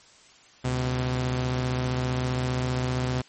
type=tone pair together; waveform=sawtooth; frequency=71 / 126.78 Hz; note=C#2 / B2; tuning=+42 / +46 cents; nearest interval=minor seventh; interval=1004 cents; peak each=-30 / -21 dBFS; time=0.64-3.22 s; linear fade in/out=10 ms; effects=white hiss -54 dBFS RMS until 3.28 s + MP3 32 kbps